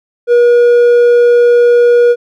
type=tone with hard clipping; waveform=sine; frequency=480 Hz; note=B4; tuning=49 cents flat; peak=-5 dBFS; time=0.27-2.16 s; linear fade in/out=50 ms; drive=3 dB; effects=none